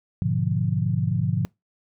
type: chord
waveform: sine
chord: G# diminished seventh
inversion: none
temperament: equal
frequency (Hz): 103.83 / 123.47 / 146.83 / 174.61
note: G#2 / B2 / D3 / F3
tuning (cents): 0 / 0 / 0 / 0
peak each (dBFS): -26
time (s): 0.22-1.45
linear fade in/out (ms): 0
effects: noise-tail reverb RT60 0.2 s tail -26 dB re dry